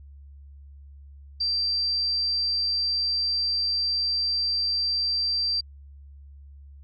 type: tone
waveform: sine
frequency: 4699 Hz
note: D8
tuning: in tune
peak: -22 dBFS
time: 1.4-5.61 s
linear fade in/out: 10 ms
effects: added 70 Hz sine -43 dBFS peak until 6.83 s + MP3 32 kbps